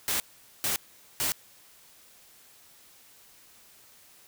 white noise bursts, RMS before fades -28 dBFS, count 3, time 0.08-1.32 s, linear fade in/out 0 ms, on 120 ms, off 440 ms, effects white hiss -56 dBFS RMS until 4.27 s

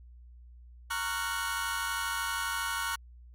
sawtooth chord, Gb major seventh, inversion first, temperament just, 925 / 1110 / 1387.5 / 1480 Hz, Bb5 / Db6 / F6 / Gb6, -14 / +2 / -12 / 0 cents, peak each -34 / -33 / -33 / -31 dBFS, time 0.9-2.96 s, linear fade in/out 10 ms, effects added 60 Hz sine -49 dBFS peak until 3.34 s + AAC 48 kbps

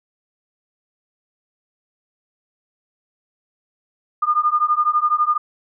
sine beating tone pair, 1209 / 1221 Hz, D6 / D#6, +50 / -33 cents, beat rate 12 Hz, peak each -18 dBFS, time 4.22-5.38 s, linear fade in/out 10 ms, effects none

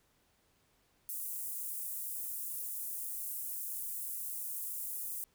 pink high-pass noise, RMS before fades -40 dBFS, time 1.09-5.24 s, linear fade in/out 0 ms, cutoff 10000 Hz, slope 24 dB/octave, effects pink hiss -72 dBFS RMS until 5.34 s

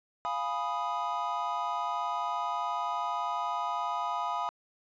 triangle chord, F half-diminished seventh, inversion none, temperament equal, 698.5 / 830.6 / 987.8 / 1244.5 Hz, F5 / Ab5 / Cb6 / Eb6, 0 / 0 / 0 / 0 cents, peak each -35 / -35 / -32 / -33 dBFS, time 0.25-4.49 s, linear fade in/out 0 ms, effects resampled to 16000 Hz

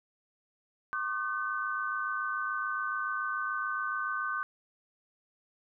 sine tone cluster, 1094 / 1201 / 1523 Hz, C#6 / D6 / F#6, -23 / +38 / +50 cents, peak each -38 / -35 / -33 dBFS, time 0.93-4.43 s, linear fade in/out 0 ms, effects none

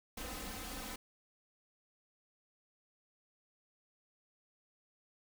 pink noise with comb filter, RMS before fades -44 dBFS, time 0.17-0.96 s, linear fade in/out 5 ms, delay 3.9 ms, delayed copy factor +1, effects none

